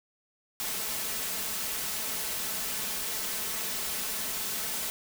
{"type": "noise with comb filter", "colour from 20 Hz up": "white", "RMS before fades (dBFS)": -33, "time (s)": [0.6, 4.9], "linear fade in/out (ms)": 0, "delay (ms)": 4.6, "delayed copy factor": 0.5, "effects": []}